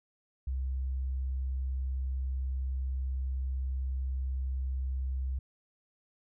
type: tone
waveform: sine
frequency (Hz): 65.41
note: C2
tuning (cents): 0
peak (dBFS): -30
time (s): 0.47-5.39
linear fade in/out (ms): 5
effects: none